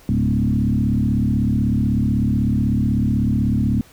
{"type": "tone with frequency modulation", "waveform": "sine", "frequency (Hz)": 164.81, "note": "E3", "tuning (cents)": 0, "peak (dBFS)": -15, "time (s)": [0.09, 3.81], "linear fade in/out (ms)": 0, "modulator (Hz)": 36.1, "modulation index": 2.7, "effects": ["pink hiss -49 dBFS RMS until 3.92 s"]}